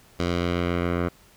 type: tone with low-pass filter sweep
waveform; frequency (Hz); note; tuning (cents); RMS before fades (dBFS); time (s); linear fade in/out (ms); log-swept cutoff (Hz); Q
10% pulse; 87.31; F2; 0; -25; 0.19-1.09; 10; 5100 to 1600; 1.1
effects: pink hiss -55 dBFS RMS until 1.36 s